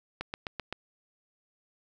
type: click train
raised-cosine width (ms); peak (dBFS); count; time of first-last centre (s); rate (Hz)
0.3; -18; 5; 0.21-0.726; 7.75
effects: none